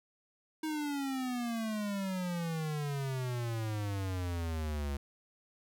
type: exponential sweep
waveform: square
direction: down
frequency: 316.8 to 69.3 Hz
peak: -34 dBFS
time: 0.63-4.97 s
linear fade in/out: 5 ms
effects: none